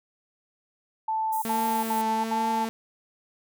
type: tone bursts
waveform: sine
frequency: 880 Hz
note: A5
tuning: in tune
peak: -24 dBFS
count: 4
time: 1.08-2.65 s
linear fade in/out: 5 ms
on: 340 ms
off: 70 ms
type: high-pass noise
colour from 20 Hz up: white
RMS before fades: -38 dBFS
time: 1.32-2.02 s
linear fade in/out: 10 ms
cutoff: 8000 Hz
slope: 24 dB/octave
type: tone with vibrato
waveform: sawtooth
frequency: 224.7 Hz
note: A3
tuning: 37 cents sharp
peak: -25 dBFS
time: 1.45-2.69 s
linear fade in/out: 0 ms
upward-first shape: triangle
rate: 1.2 Hz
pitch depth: 27 cents each way
effects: none